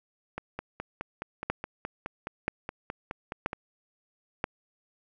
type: two click trains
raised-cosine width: 0.5 ms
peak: -19 / -12 dBFS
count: 16 / 4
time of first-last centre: 0.38-3.531 / 1.5-4.441 s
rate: 4.76 / 1.02 Hz
effects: none